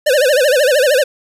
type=tone with vibrato; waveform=square; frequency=550 Hz; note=C#5; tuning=14 cents flat; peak=-10 dBFS; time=0.06-1.04 s; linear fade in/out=10 ms; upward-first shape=sine; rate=13 Hz; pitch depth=190 cents each way; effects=resampled to 32000 Hz + 8-bit

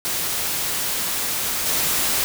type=noise with level steps; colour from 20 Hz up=white; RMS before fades=-24 / -21 dBFS; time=0.05-2.24 s; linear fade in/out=0 ms; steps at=1.65 s; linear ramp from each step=20 ms; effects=none

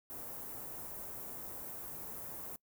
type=band-stop noise; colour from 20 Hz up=white; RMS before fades=-45 dBFS; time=0.1-2.56 s; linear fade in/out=0 ms; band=910 to 15000 Hz; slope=12 dB/octave; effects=noise-tail reverb RT60 0.1 s tail -24 dB re dry

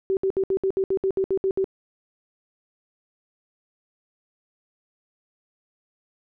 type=tone bursts; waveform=sine; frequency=384.2 Hz; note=G4; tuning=35 cents flat; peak=-19 dBFS; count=12; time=0.1-1.643 s; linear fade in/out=0 ms; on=69 ms; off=65 ms; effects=none

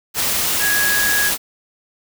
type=tone in noise; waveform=sine; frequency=1661.2 Hz; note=G#6; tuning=in tune; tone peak=-17 dBFS; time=0.59-1.32 s; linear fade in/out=50 ms; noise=white; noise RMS=-19 dBFS; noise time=0.14-1.38 s; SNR=-1 dB; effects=none

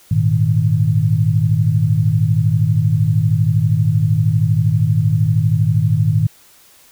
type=chord; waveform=sine; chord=Ab suspended second; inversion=none; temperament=equal; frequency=103.83 / 116.54 / 155.56 Hz; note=Ab2 / Bb2 / Eb3; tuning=0 / 0 / 0 cents; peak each=-16 dBFS; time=0.11-6.27 s; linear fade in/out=5 ms; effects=white hiss -48 dBFS RMS until 6.91 s

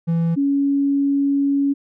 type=tone pair in turn; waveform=triangle / sine; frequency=166.6 / 279.8 Hz; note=E3 / C#4; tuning=+19 / +16 cents; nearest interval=major sixth; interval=897 cents; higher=second; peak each=-14 / -15 dBFS; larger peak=first; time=0.07-0.36 / 0.36-1.74 s; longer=second; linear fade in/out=20 ms; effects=none

